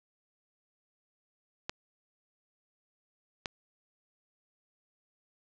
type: clicks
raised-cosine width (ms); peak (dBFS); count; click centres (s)
0.2; -16; 2; 1.695 / 3.458
effects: low-pass 7000 Hz 12 dB/octave